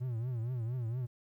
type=tone with vibrato; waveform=triangle; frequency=120 Hz; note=B2; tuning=49 cents flat; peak=-31 dBFS; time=0-1.07 s; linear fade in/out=20 ms; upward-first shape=triangle; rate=4.3 Hz; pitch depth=160 cents each way; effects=12-bit